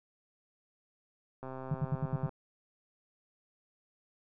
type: click train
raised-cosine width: 1 ms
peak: -29 dBFS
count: 114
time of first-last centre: 1.43-2.293 s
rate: 131 Hz
type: tone bursts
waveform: sine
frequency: 146.83 Hz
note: D3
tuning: in tune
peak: -27 dBFS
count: 6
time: 1.71-2.266 s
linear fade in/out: 5 ms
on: 36 ms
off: 68 ms
effects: none